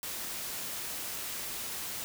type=noise; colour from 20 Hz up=white; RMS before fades=-38 dBFS; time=0.03-2.04 s; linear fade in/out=0 ms; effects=none